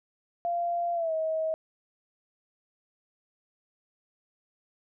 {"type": "tone with pitch glide", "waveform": "sine", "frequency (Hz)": [691, 637.3], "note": ["F5", "D#5"], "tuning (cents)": [-19, 41], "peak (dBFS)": -26, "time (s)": [0.45, 1.54], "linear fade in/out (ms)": 0, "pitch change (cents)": -140, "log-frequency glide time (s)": [0.94, 1.13], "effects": []}